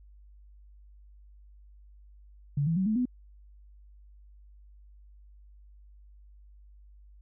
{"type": "tone with pitch steps", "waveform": "sine", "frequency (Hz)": [143, 164.26, 188.69, 216.7, 249], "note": ["D3", "E3", "F#3", "A3", "B3"], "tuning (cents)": [-46, -6, 34, -26, 14], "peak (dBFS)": -24, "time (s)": [2.57, 3.055], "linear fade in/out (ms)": 5, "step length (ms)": 97, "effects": ["added 50 Hz sine -51 dBFS peak until 7.21 s"]}